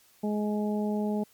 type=harmonic tone; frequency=209.9 Hz; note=G#3; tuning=19 cents sharp; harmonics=1 / 2 / 3 / 4; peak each=-27 / -33 / -37 / -39 dBFS; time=0.23-1.24 s; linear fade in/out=10 ms; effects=white hiss -61 dBFS RMS until 1.33 s + MP3 96 kbps